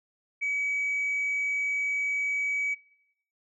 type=tone; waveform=sine; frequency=2275 Hz; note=C#7; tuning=44 cents sharp; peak=-25 dBFS; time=0.41-2.75 s; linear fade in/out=20 ms; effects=noise-tail reverb RT60 0.7 s tail -17 dB re dry + tanh soft clip ceiling -23 dBFS